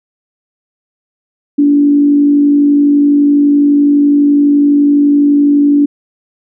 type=tone with frequency modulation; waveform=sine; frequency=288.2 Hz; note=D4; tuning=33 cents flat; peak=-5 dBFS; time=1.58-5.86 s; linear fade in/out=10 ms; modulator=51.9 Hz; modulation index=0.24; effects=none